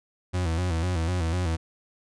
40% pulse tone with vibrato, 86 Hz, F2, 26 cents flat, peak -23 dBFS, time 0.33-1.57 s, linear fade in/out 20 ms, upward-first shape square, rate 4 Hz, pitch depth 88 cents each way, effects resampled to 22050 Hz

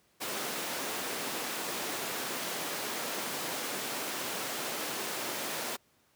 pink high-pass noise, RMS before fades -36 dBFS, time 0.2-5.77 s, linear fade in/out 20 ms, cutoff 300 Hz, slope 12 dB/octave, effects pink hiss -68 dBFS RMS until 6.15 s + high-pass 100 Hz 12 dB/octave

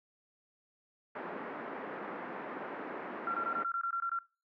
pink band-pass noise, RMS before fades -42 dBFS, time 1.15-3.64 s, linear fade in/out 5 ms, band 240 to 1800 Hz, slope 24 dB/octave
sine tone bursts, 1369 Hz, F6, 35 cents flat, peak -31 dBFS, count 10, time 3.27-4.189 s, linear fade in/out 2 ms, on 73 ms, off 21 ms
effects noise-tail reverb RT60 0.3 s tail -21 dB re dry

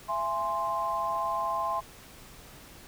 sine chord, E augmented, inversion none, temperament equal with one note detuned, 671.6 / 830.6 / 1046.5 Hz, E5 / G#5 / B#5, +32 / 0 / 0 cents, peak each -34 / -34 / -29 dBFS, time 0.08-1.81 s, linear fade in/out 20 ms, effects pink hiss -50 dBFS RMS until 2.87 s

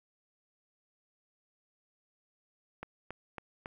click train, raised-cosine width 0.5 ms, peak -25 dBFS, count 4, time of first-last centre 2.83-3.659 s, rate 3.62 Hz, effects 10-bit

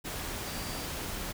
sine tone in noise, 4700 Hz, D8, 1 cent sharp, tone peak -47 dBFS, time 0.45-0.87 s, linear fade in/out 20 ms, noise pink, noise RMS -37 dBFS, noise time 0.04-1.33 s, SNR -13 dB, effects none

